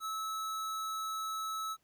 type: tone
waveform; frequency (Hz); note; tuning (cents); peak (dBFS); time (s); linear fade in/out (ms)
square; 1300; E6; -24; -36; 0-1.77; 50
effects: pink hiss -75 dBFS RMS until 1.83 s